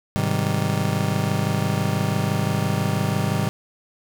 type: chord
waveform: 40% pulse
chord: Ab major seventh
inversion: none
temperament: just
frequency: 103.83 / 129.78 / 155.74 / 194.67 Hz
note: Ab2 / C3 / Eb3 / G3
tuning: 0 / -14 / +2 / -12 cents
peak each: -25 dBFS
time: 0.16-3.49 s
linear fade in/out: 0 ms
effects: none